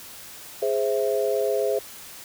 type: chord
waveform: sine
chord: Ab augmented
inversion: none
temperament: equal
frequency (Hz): 415.3 / 523.3 / 659.3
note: Ab4 / C5 / E5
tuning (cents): 0 / 0 / 0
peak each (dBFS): -24 / -25 / -27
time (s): 0.62-1.79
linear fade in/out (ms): 5
effects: white hiss -42 dBFS RMS until 2.24 s